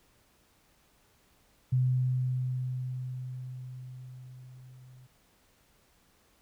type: tone with level ramp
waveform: sine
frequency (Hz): 127.4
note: C3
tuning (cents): -46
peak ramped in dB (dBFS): -22 to -51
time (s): 1.72-5.07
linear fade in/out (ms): 10
effects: pink hiss -66 dBFS RMS until 6.41 s